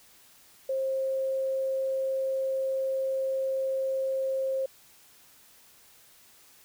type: tone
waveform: sine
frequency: 532 Hz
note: C5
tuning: 29 cents sharp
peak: -26 dBFS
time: 0.69-4.66 s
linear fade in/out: 5 ms
effects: white hiss -57 dBFS RMS until 6.64 s